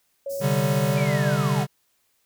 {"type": "tone with pitch glide", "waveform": "sine", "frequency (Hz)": [554.4, 594.2], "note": ["C#5", "D5"], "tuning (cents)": [0, 20], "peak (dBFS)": -27, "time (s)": [0.26, 1.37], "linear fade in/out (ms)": 5, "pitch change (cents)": 120, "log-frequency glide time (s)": [0.88, 1.18]}
{"type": "band-stop noise", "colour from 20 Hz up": "white", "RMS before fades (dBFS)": -40, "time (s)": [0.29, 0.96], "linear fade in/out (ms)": 20, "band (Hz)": [600, 4800], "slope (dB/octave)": 48}
{"type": "chord", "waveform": "square", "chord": "C suspended second", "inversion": "none", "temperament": "equal", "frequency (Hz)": [130.81, 146.83, 196], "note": ["C3", "D3", "G3"], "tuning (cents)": [0, 0, 0], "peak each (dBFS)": [-26, -24, -27], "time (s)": [0.4, 1.67], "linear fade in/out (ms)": 50}
{"type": "linear sweep", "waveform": "sine", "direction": "down", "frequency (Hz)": [2388, 690], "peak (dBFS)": -31, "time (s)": [0.97, 1.64], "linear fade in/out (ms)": 5}
{"effects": ["white hiss -68 dBFS RMS until 2.25 s"]}